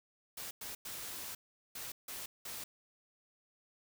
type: noise bursts at uneven times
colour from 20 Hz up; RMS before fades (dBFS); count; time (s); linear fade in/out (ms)
white; -44; 6; 0.37-0.51 / 0.61-0.75 / 0.85-1.35 / 1.75-1.92 / 2.08-2.26 / 2.45-2.64; 5
effects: none